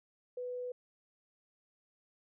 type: tone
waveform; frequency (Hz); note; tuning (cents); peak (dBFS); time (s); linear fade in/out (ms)
sine; 495.8; B4; +7; -37; 0.37-0.72; 5
effects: none